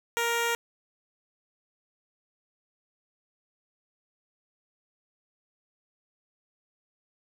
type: tone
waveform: 10% pulse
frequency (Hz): 468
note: A#4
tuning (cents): +7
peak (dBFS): -17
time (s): 0.17-0.55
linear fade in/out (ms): 0
effects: none